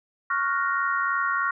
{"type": "chord", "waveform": "sine", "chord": "Gb major seventh", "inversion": "second", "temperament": "equal", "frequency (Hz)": [1108.7, 1396.9, 1480, 1864.7], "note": ["Db6", "F6", "Gb6", "Bb6"], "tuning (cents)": [0, 0, 0, 0], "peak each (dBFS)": [-26, -26, -32, -30], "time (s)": [0.3, 1.51], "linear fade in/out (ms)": 5, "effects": []}